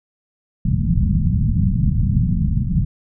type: low-pass noise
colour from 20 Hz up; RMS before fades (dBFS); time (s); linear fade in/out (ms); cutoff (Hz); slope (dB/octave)
white; -17; 0.65-2.85; 5; 200; 48
effects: none